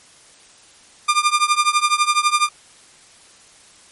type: tone with tremolo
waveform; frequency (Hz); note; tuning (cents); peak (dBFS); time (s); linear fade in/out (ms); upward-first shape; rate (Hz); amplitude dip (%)
sawtooth; 1200; D6; +37; -7; 1.08-2.49; 10; triangle; 12; 95
effects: white hiss -48 dBFS RMS until 3.91 s + MP3 48 kbps